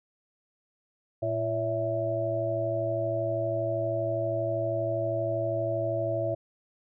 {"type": "harmonic tone with a mistuned harmonic", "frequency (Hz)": 113, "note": "A2", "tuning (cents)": 47, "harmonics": [1, 3, 5, 6], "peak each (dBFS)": [-33, -35, -32, -29], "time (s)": [1.22, 6.35], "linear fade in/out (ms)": 10, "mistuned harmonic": 6, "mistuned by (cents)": -53, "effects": []}